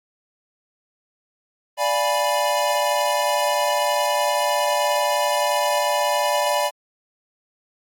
square chord, D diminished seventh, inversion none, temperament equal with one note detuned, 587.3 / 698.5 / 830.6 / 982.1 Hz, D5 / F5 / Ab5 / Cb6, 0 / 0 / 0 / -10 cents, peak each -23 / -28 / -26 / -24 dBFS, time 1.77-6.71 s, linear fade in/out 50 ms, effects AAC 48 kbps

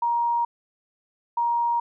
sine tone pair in turn, 943 / 943 Hz, A#5 / A#5, +20 / +20 cents, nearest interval unison, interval 0 cents, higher neither, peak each -20 dBFS, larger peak neither, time 0.02-0.45 / 1.37-1.8 s, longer neither, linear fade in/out 5 ms, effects none

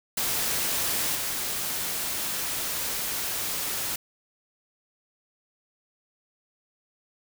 white noise with level steps, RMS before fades -27 / -30 dBFS, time 0.17-3.96 s, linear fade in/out 5 ms, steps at 1.15 s, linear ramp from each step 2 ms, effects none

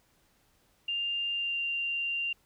sine tone with pitch glide, 2798 to 2779 Hz, F7 to F7, +3 to -9 cents, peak -29 dBFS, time 0.88-2.33 s, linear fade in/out 5 ms, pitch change -12 cents, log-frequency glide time 1.32-1.6 s, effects pink hiss -68 dBFS RMS until 2.45 s

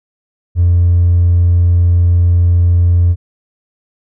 sine tone with hard clipping, 87.31 Hz, F2, in tune, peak -7 dBFS, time 0.55-3.16 s, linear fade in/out 50 ms, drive 1 dB, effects none

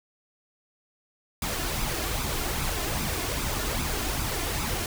pink noise with flanger, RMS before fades -29 dBFS, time 1.42-4.86 s, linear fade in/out 2 ms, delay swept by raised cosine 0.8 to 2.9 ms, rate 2.5 Hz, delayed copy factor +0.55, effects none

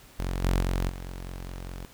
sawtooth tone with level steps, 44.92 Hz, F1, 50 cents sharp, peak -24 / -18 / -21 / -32 dBFS, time 0.19-1.85 s, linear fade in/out 0 ms, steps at 0.44 / 0.62 / 0.89 s, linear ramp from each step 2 ms, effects pink hiss -53 dBFS RMS until 1.93 s

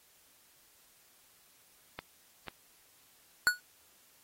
clicks, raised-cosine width 0.3 ms, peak -24 dBFS, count 2, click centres 1.99 / 2.483 s
square tone with exponential decay, 1465 Hz, F#6, 18 cents flat, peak -19 dBFS, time 3.47-3.6 s, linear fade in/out 0 ms, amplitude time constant 27 ms
effects white hiss -64 dBFS RMS until 4.23 s + AAC 48 kbps

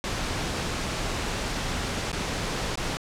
pink noise with dropouts, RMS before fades -29 dBFS, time 0.04-2.97 s, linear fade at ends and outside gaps 0 ms, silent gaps 2.117-2.129 / 2.756-2.774 s, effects low-pass 7000 Hz 12 dB/octave

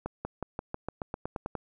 accelerating click train, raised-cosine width 1 ms, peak -19 dBFS, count 12, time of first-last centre 0.06-1.553 s, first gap 190 ms, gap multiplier 0.93, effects none

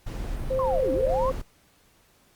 brown noise, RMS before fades -31 dBFS, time 0.06-1.42 s, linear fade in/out 10 ms
sine tone with vibrato, 523.3 Hz, C5, in tune, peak -23 dBFS, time 0.5-1.32 s, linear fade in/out 10 ms, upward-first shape square, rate 17 Hz, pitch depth 9 cents each way
sine linear two-way sweep, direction down then up, 1112 to 251.9 to 1112 Hz, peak -26 dBFS, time 0.59-1.3 s, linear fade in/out 2 ms, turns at 0.92 s
effects pink hiss -61 dBFS RMS until 2.35 s + Opus 48 kbps

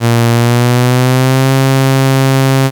sawtooth tone with pitch glide, 117.3 to 133.97 Hz, A#2 to C3, +11 to +41 cents, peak -3 dBFS, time 0-2.71 s, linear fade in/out 50 ms, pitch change +230 cents, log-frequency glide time 0.32-1.51 s, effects 7-bit

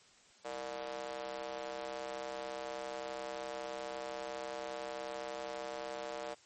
square tone with high-pass filter, 65.9 Hz, C2, 13 cents sharp, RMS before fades -42 dBFS, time 0.44-6.35 s, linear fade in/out 20 ms, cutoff 560 Hz, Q 2.7, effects white hiss -63 dBFS RMS until 6.45 s + MP3 32 kbps

